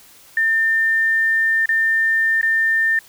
sine tone with dropouts, 1800 Hz, A6, 39 cents sharp, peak -14 dBFS, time 0.37-2.99 s, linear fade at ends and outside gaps 2 ms, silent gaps 1.658-1.69 / 2.413-2.429 s, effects white hiss -47 dBFS RMS until 3.08 s

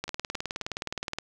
two click trains, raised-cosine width 0.2 ms, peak -22 / -14 dBFS, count 3 / 23, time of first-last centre 0.08-0.618 / 0.04-1.186 s, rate 3.72 / 19.2 Hz, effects none

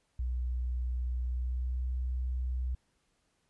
sine tone with pitch glide, 61.6 to 62.86 Hz, B1 to B1, -4 to +31 cents, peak -30 dBFS, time 0.19-2.75 s, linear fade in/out 5 ms, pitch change +35 cents, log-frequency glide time 1.26-1.83 s, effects pink hiss -75 dBFS RMS until 3.49 s + resampled to 24000 Hz

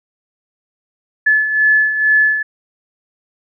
sine beating tone pair, 1723 / 1725.2 Hz, A6 / A6, -37 / -35 cents, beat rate 2.2 Hz, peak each -18 / -11 dBFS, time 1.26-2.43 s, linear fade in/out 10 ms, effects none

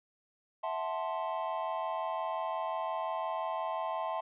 triangle chord, F# half-diminished seventh, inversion third, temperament equal with one note detuned, 654.3 / 740 / 880 / 1046.5 Hz, E5 / F#5 / A5 / C6, -13 / 0 / 0 / 0 cents, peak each -35 / -39 / -36 / -36 dBFS, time 0.63-4.21 s, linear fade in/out 10 ms, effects resampled to 8000 Hz

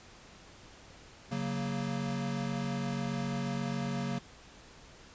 square chord, F# major, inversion second, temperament equal, 138.59 / 185 / 233.1 Hz, C#3 / F#3 / A#3, 0 / 0 / 0 cents, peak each -37 / -38 / -37 dBFS, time 1.31-4.19 s, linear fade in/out 10 ms, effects pink hiss -54 dBFS RMS until 5.14 s + resampled to 16000 Hz

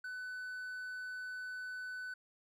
triangle tone, 1500 Hz, F#6, 23 cents sharp, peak -39 dBFS, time 0.04-2.14 s, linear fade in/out 5 ms, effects none

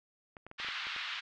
clicks, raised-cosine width 0.5 ms, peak -32 dBFS, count 8, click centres 0.368 / 0.466 / 0.514 / 0.6 / 0.647 / 0.686 / 0.869 / 0.963 s
white band-pass noise, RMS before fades -39 dBFS, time 0.58-1.21 s, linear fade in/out 20 ms, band 1200 to 3600 Hz, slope 24 dB/octave
effects low-pass 6000 Hz 12 dB/octave

